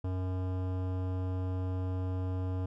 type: tone with hard clipping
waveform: sine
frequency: 92.5 Hz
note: F#2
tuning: in tune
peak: -33 dBFS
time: 0.04-2.66 s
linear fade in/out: 5 ms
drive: 17 dB
effects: none